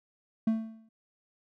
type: tone with exponential decay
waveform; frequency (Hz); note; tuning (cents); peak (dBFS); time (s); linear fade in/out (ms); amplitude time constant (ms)
triangle; 222.5; A3; +20; -19; 0.47-0.89; 5; 90
effects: none